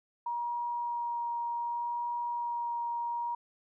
sine tone with vibrato, 949 Hz, A#5, 31 cents sharp, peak -31 dBFS, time 0.26-3.35 s, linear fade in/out 5 ms, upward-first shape sine, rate 0.66 Hz, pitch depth 9 cents each way, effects none

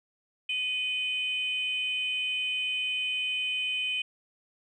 sine tone pair together, 2489 / 3041 Hz, D#7 / F#7, 0 / +47 cents, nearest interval minor third, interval 347 cents, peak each -29 / -30 dBFS, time 0.49-4.02 s, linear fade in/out 5 ms, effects tanh soft clip ceiling -21 dBFS

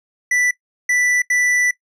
square tone bursts at uneven times, 1975.5 Hz, B6, in tune, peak -15 dBFS, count 3, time 0.31-0.51 / 0.89-1.22 / 1.3-1.71 s, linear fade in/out 5 ms, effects noise-tail reverb RT60 0.1 s tail -19 dB re dry + low-pass 9000 Hz 12 dB/octave

